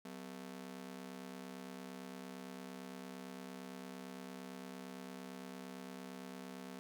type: ring-modulated tone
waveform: sawtooth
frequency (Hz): 220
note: A3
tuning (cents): 0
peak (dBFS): -40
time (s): 0.05-6.79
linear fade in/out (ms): 0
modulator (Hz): 34.4
effects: none